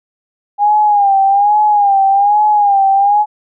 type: tone with vibrato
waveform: sine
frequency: 812 Hz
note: G#5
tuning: 39 cents flat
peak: -7 dBFS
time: 0.58-3.26 s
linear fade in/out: 50 ms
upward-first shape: sine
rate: 1.2 Hz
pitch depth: 73 cents each way
effects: none